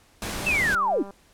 pink noise, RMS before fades -31 dBFS, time 0.22-0.75 s, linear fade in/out 2 ms
click train, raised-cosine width 1 ms, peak -28 dBFS, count 147, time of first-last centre 0.37-1.107 s, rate 198 Hz
sine linear sweep, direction down, 2714 to 230 Hz, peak -20 dBFS, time 0.46-1.03 s, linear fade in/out 10 ms
effects pink hiss -58 dBFS RMS until 1.33 s + low-pass 12000 Hz 12 dB/octave

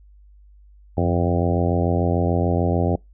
harmonic tone with a mistuned harmonic, 86.8 Hz, F2, 10 cents flat, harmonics 1 / 2 / 3 / 4 / 5 / 6 / 7 / 8 / 9, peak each -21 / -24 / -26 / -27 / -28 / -29 / -29 / -30 / -31 dBFS, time 0.97-2.96 s, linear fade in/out 5 ms, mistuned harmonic 1, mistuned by +85 cents, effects noise-tail reverb RT60 0.2 s tail -26 dB re dry + added 50 Hz sine -46 dBFS peak until 3.13 s

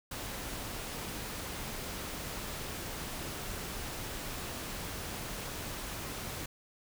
pink noise, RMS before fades -40 dBFS, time 0.11-6.46 s, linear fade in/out 5 ms, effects none

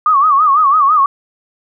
sine tone with vibrato, 1174.7 Hz, D6, in tune, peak -7 dBFS, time 0.06-1.06 s, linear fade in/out 2 ms, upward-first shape sine, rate 6 Hz, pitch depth 140 cents each way, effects none

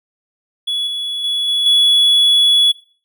triangle tone with level steps, 3390 Hz, G#7, 35 cents sharp, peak -15 / -18 / -14 / -12 / -7 dBFS, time 0.67-2.72 s, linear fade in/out 10 ms, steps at 0.87 / 1.24 / 1.48 / 1.66 s, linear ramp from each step 2 ms, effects noise-tail reverb RT60 0.4 s tail -17 dB re dry

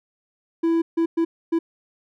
triangle tone bursts at uneven times, 331.4 Hz, E4, 9 cents sharp, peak -15 dBFS, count 4, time 0.63-0.82 / 0.97-1.06 / 1.17-1.25 / 1.52-1.59 s, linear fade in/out 10 ms, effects none

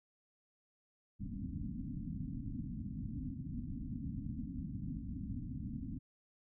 white low-pass noise, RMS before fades -42 dBFS, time 1.19-5.99 s, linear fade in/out 20 ms, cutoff 280 Hz, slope 96 dB/octave, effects none

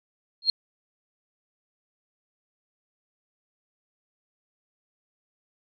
sine tone with exponential growth, 4235 Hz, C8, 20 cents sharp, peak -13 dBFS, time 0.42-0.5 s, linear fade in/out 2 ms, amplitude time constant 17 ms, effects none

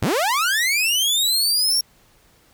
sawtooth linear sweep, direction up, 65.41 to 5588 Hz, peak -14 dBFS, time 0.02-1.81 s, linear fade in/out 5 ms, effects pink hiss -56 dBFS RMS until 2.53 s

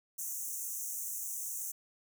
pink high-pass noise, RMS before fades -39 dBFS, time 0.18-1.72 s, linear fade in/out 10 ms, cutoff 6000 Hz, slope 96 dB/octave, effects none

